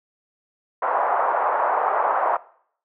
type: band-pass noise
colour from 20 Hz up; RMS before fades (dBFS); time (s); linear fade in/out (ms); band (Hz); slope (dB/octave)
white; -21; 0.82-2.37; 5; 610 to 1100; 24
effects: noise-tail reverb RT60 0.6 s tail -20 dB re dry + low-pass 2000 Hz 12 dB/octave